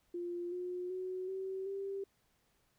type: tone with pitch steps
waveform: sine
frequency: 349.2 / 359.6 / 370.4 / 381.5 / 392.9 Hz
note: F4 / F#4 / F#4 / G4 / G4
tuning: 0 / -49 / +2 / -47 / +4 cents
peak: -37 dBFS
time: 0.14-2.04 s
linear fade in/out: 5 ms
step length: 380 ms
effects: pink hiss -75 dBFS RMS until 2.78 s